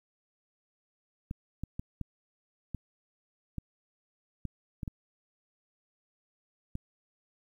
clicks, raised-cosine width 5 ms, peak -23 dBFS, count 10, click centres 1.311 / 1.636 / 1.795 / 2.013 / 2.747 / 3.583 / 4.453 / 4.832 / 4.878 / 6.754 s, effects 10-bit

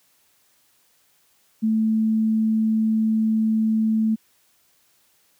sine tone, 220 Hz, A3, in tune, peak -17 dBFS, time 1.62-4.16 s, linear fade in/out 20 ms, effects white hiss -62 dBFS RMS until 5.39 s + high-pass 60 Hz 12 dB/octave

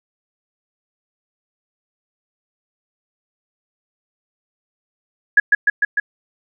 sine tone with echo, 1677 Hz, G#6, 16 cents sharp, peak -6 dBFS, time 5.37-5.4 s, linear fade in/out 5 ms, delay 150 ms, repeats 4, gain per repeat -2 dB, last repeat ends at 6 s, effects none

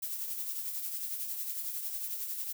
violet noise with tremolo, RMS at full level -35 dBFS, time 0.02-2.53 s, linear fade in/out 10 ms, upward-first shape triangle, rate 11 Hz, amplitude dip 50%, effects none

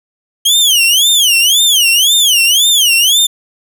sawtooth tone with vibrato, 3136 Hz, G7, in tune, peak -4 dBFS, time 0.45-3.27 s, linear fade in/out 10 ms, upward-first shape sine, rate 1.9 Hz, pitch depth 250 cents each way, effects none

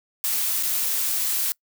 blue noise with dropouts, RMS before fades -24 dBFS, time 0.24-1.52 s, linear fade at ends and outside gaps 0 ms, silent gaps 0.627-0.633 s, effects noise-tail reverb RT60 0.1 s tail -25 dB re dry

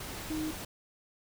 sine tone in noise, 311.1 Hz, D#4, in tune, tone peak -32 dBFS, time 0.3-0.51 s, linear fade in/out 5 ms, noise pink, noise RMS -41 dBFS, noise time 0-0.65 s, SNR +6 dB, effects none

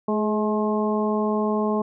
harmonic tone with a mistuned harmonic, 213.6 Hz, G#3, 49 cents sharp, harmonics 1 / 2 / 3 / 4 / 5, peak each -23 / -25 / -29 / -31 / -30 dBFS, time 0.08-1.82 s, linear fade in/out 5 ms, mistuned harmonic 2, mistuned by -23 cents, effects none

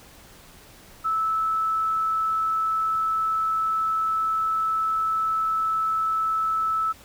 sine tone, 1309 Hz, E6, 13 cents flat, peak -21 dBFS, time 1.04-6.93 s, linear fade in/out 20 ms, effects pink hiss -49 dBFS RMS until 7.04 s

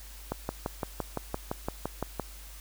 click train, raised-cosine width 1 ms, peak -16 dBFS, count 12, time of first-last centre 0.32-2.197 s, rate 5.86 Hz, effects added 50 Hz sine -45 dBFS peak until 2.6 s + white hiss -50 dBFS RMS until 2.6 s

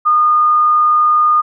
sine tone, 1222 Hz, D#6, 32 cents flat, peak -8 dBFS, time 0.05-1.42 s, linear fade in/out 20 ms, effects none

